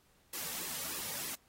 white noise with flanger, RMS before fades -40 dBFS, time 0.33-1.35 s, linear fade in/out 5 ms, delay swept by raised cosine 1.3 to 3 ms, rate 3.2 Hz, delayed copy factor -0.7, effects pink hiss -69 dBFS RMS until 1.48 s + AAC 48 kbps

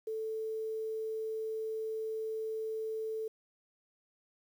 sine tone with quantisation, 440 Hz, A4, in tune, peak -34 dBFS, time 0.07-3.28 s, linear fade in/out 5 ms, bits 10, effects none

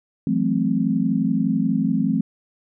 sine chord, F# half-diminished seventh, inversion third, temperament equal with one note detuned, 164.81 / 185 / 216.6 / 261.6 Hz, E3 / F#3 / A3 / C4, 0 / 0 / -27 / 0 cents, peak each -25 / -24 / -22 / -22 dBFS, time 0.27-2.21 s, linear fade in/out 2 ms, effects none

